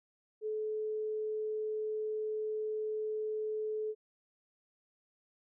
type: tone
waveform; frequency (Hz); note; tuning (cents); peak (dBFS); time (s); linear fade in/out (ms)
sine; 430.9; A4; -36; -33; 0.41-3.95; 50
effects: none